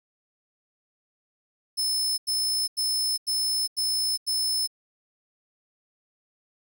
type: tone bursts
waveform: sawtooth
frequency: 5240 Hz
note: E8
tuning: 11 cents flat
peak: -21 dBFS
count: 6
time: 1.77-4.675 s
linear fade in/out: 20 ms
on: 410 ms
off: 89 ms
effects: none